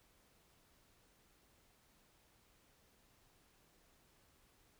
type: silence
effects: pink hiss -71 dBFS RMS until 4.79 s